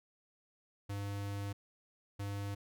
square tone bursts at uneven times, 100.6 Hz, G2, 45 cents sharp, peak -38 dBFS, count 2, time 0.89-1.53 / 2.19-2.55 s, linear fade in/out 10 ms, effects none

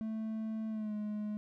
triangle tone with pitch glide, 220 to 210.6 Hz, A3 to G#3, 0 to +24 cents, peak -33 dBFS, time 0.01-1.37 s, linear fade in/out 0 ms, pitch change -76 cents, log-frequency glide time 0.69-0.94 s, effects none

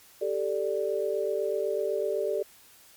sine chord, G suspended second, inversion none, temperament equal, 392 / 440 / 587.3 Hz, G4 / A4 / D5, 0 / 0 / 0 cents, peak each -30 dBFS, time 0.21-2.43 s, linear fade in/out 10 ms, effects white hiss -55 dBFS RMS until 2.96 s + MP3 96 kbps

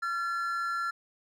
triangle tone pair together, 1368 / 1723.6 Hz, F6 / A6, -36 / -36 cents, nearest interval major third, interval 400 cents, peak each -28 / -35 dBFS, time 0.02-0.91 s, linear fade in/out 10 ms, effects none

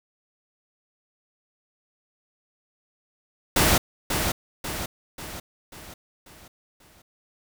pink noise with echo, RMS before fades -19 dBFS, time 3.56-3.78 s, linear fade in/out 5 ms, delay 540 ms, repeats 6, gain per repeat -6 dB, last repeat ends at 7.02 s, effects none

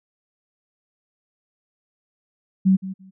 sine tone with echo, 190 Hz, F#3, 46 cents sharp, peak -12 dBFS, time 2.65-2.77 s, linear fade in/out 20 ms, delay 170 ms, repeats 2, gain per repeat -15 dB, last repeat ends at 3.11 s, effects none

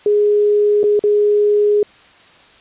sine tone with dropouts, 415.3 Hz, G#4, in tune, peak -10 dBFS, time 0.06-1.83 s, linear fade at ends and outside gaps 2 ms, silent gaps 0.832-0.839 / 0.993-1.038 s, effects white hiss -46 dBFS RMS until 2.6 s + resampled to 8000 Hz

